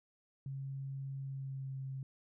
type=tone with pitch glide; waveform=sine; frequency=136.1 to 133.84 Hz; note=C#3 to C3; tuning=-31 to +40 cents; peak=-39 dBFS; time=0.46-2.03 s; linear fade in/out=2 ms; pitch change=-29 cents; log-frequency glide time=1.22-1.78 s; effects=none